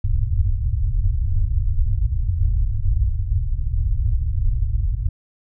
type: low-pass noise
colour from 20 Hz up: pink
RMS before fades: -19 dBFS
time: 0.04-5.09 s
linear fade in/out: 5 ms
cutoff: 110 Hz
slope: 48 dB/octave
effects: none